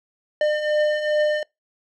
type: beating tone pair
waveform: square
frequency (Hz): 601 / 603.5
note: D5 / D5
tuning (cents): +40 / +47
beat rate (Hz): 2.5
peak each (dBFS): -27 / -20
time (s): 0.41-1.43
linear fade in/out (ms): 2
effects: noise-tail reverb RT60 0.2 s tail -25 dB re dry + low-pass 3000 Hz 12 dB/octave